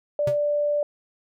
sine tone, 587.3 Hz, D5, in tune, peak -20 dBFS, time 0.19-0.83 s, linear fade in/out 2 ms
square tone with exponential decay, 130.81 Hz, C3, in tune, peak -24 dBFS, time 0.27-0.39 s, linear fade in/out 5 ms, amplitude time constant 24 ms
effects none

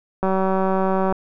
click train, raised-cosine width 1 ms, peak -8 dBFS, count 171, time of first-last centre 0.23-1.125 s, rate 190 Hz, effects none

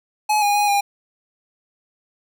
square tone with pitch steps, 848 / 819 / 826 / 808 Hz, G#5 / G#5 / G#5 / G#5, +36 / -24 / -10 / -48 cents, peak -16 dBFS, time 0.29-0.81 s, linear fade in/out 10 ms, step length 130 ms, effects none

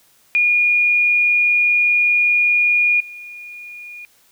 sine tone with level steps, 2435 Hz, D#7, 38 cents flat, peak -12 / -32 dBFS, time 0.35-4.05 s, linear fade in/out 0 ms, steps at 3 s, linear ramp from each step 5 ms, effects white hiss -55 dBFS RMS until 4.31 s

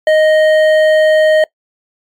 triangle tone with hard clipping, 622.3 Hz, D#5, in tune, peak -8 dBFS, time 0.07-1.44 s, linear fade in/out 2 ms, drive 13 dB, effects noise-tail reverb RT60 0.1 s tail -22 dB re dry + MP3 96 kbps

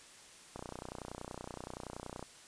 click train, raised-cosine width 1 ms, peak -28 dBFS, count 52, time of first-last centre 0.56-2.227 s, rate 30.6 Hz, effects white hiss -56 dBFS RMS until 2.47 s + resampled to 22050 Hz

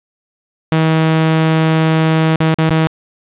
sawtooth tone with dropouts, 159.8 Hz, D#3, 47 cents sharp, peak -6 dBFS, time 0.72-2.87 s, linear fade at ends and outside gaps 0 ms, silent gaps 2.359-2.403 / 2.543-2.586 / 2.694-2.707 s, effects resampled to 8000 Hz + 7-bit

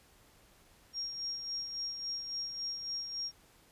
sine tone with tremolo, 5580 Hz, F8, 2 cents flat, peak -34 dBFS, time 0.93-3.32 s, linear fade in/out 50 ms, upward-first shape sine, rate 3.6 Hz, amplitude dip 50%, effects pink hiss -63 dBFS RMS until 3.71 s + resampled to 32000 Hz

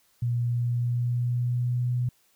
sine tone with pitch glide, 119.9 to 123.34 Hz, A#2 to B2, +49 to -2 cents, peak -23 dBFS, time 0.22-2.09 s, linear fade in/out 5 ms, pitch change +49 cents, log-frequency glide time 0.47-1.92 s, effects white hiss -65 dBFS RMS until 2.35 s

